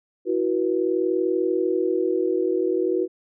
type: chord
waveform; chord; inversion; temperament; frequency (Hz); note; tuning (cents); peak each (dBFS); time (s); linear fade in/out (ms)
sine; E suspended second; none; equal with one note detuned; 329.6 / 370 / 482.6; E4 / F#4 / B4; 0 / 0 / -40; -25 / -22 / -26; 0.25-3.08; 50
effects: none